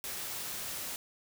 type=noise; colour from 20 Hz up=white; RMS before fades=-39 dBFS; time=0.04-0.96 s; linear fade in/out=0 ms; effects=none